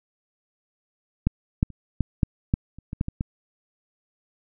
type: clicks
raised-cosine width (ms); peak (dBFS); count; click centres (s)
5; -7 / -6 / -29 / -9 / -6 / -7 / -29 / -19 / -11 / -16 / -13; 11; 1.27 / 1.629 / 1.703 / 2.007 / 2.232 / 2.539 / 2.786 / 2.931 / 3.011 / 3.084 / 3.209
effects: none